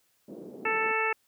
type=band-pass noise; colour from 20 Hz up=white; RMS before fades=-44 dBFS; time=0.28-0.92 s; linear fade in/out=5 ms; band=190 to 440 Hz; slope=24 dB/octave
type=harmonic tone; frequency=441.6 Hz; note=A4; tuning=6 cents sharp; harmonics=1 / 2 / 3 / 4 / 5 / 6; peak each=-32 / -32 / -32 / -32 / -32 / -32 dBFS; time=0.65-1.13 s; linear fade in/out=5 ms
effects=white hiss -70 dBFS RMS until 1.27 s